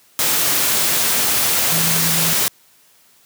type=tone in noise; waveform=sine; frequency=164.81 Hz; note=E3; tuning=in tune; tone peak=-23 dBFS; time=1.72-2.33 s; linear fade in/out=0 ms; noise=white; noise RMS=-17 dBFS; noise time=0.19-2.48 s; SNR=-9 dB; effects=white hiss -53 dBFS RMS until 3.25 s + high-pass 80 Hz 12 dB/octave